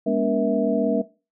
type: tone cluster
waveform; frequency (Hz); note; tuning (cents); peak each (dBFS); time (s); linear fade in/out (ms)
sine; 206.8 / 242.6 / 288.5 / 474.1 / 651; G#3 / B3 / D4 / A#4 / E5; -7 / -31 / -31 / +29 / -22; -25; 0.06-1.02; 10
effects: noise-tail reverb RT60 0.3 s tail -18 dB re dry